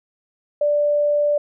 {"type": "tone", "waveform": "sine", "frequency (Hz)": 587.3, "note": "D5", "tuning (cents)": 0, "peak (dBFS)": -15, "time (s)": [0.61, 1.38], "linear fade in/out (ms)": 5, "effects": []}